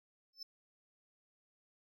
triangle tone with exponential growth, 5274 Hz, E8, in tune, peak -39 dBFS, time 0.33-0.43 s, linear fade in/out 5 ms, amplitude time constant 21 ms, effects none

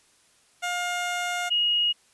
15% pulse / sine tone pair in turn, 710 / 2879 Hz, F5 / F#7, +28 / -48 cents, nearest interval 2 octaves, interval 2424 cents, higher second, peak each -20 / -20 dBFS, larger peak neither, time 0.62-1.5 / 1.5-1.93 s, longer first, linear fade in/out 20 ms, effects white hiss -61 dBFS RMS until 2.13 s + resampled to 24000 Hz

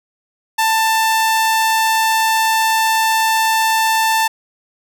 sawtooth tone, 888 Hz, A5, 16 cents sharp, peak -9 dBFS, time 0.58-4.28 s, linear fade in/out 10 ms, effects none

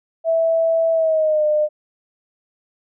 sine tone with pitch glide, 656 to 605 Hz, E5 to D#5, -9 to -49 cents, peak -14 dBFS, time 0.24-1.69 s, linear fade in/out 50 ms, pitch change -140 cents, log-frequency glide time 0.92-1.45 s, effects none

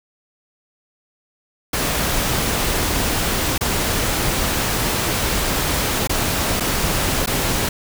pink noise with dropouts, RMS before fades -20 dBFS, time 1.73-7.69 s, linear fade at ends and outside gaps 5 ms, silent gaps 3.58-3.609 / 6.074-6.094 / 6.6-6.605 / 7.261-7.272 s, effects none

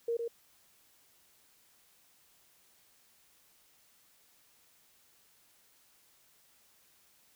sine tone with echo, 466.2 Hz, A#4, in tune, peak -29 dBFS, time 0.08-0.17 s, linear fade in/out 5 ms, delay 110 ms, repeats 1, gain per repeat -4 dB, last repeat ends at 0.28 s, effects white hiss -66 dBFS RMS until 7.35 s

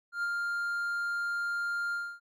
triangle tone with ADSR envelope, 1400 Hz, F6, 4 cents sharp, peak -26 dBFS, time 0.12-2.2 s, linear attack 110 ms, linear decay 35 ms, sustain -2 dB, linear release 270 ms, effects none

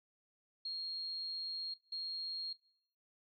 sine tone bursts at uneven times, 4256 Hz, C8, 29 cents sharp, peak -38 dBFS, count 2, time 0.65-1.74 / 1.92-2.53 s, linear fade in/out 5 ms, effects noise-tail reverb RT60 0.7 s tail -25 dB re dry

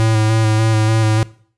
square tone with vibrato, 110 Hz, A2, in tune, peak -12 dBFS, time 0-1.23 s, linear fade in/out 0 ms, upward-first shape square, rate 3.4 Hz, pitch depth 20 cents each way, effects noise-tail reverb RT60 0.5 s tail -20 dB re dry + resampled to 24000 Hz

